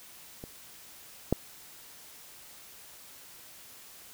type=clicks; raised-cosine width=2 ms; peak=-27 / -10 dBFS; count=2; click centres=0.439 / 1.326 s; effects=white hiss -51 dBFS RMS until 4.13 s